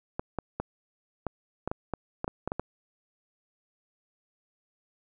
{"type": "clicks", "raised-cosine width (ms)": 1, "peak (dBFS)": -16, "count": 12, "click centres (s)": [0.195, 0.387, 0.6, 1.267, 1.676, 1.715, 1.937, 2.244, 2.279, 2.476, 2.519, 2.596], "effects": []}